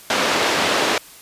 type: band-pass noise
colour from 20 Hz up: pink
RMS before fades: -19 dBFS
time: 0.1-0.98 s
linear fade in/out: 2 ms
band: 350 to 4900 Hz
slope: 12 dB/octave
effects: white hiss -43 dBFS RMS until 1.21 s + resampled to 32000 Hz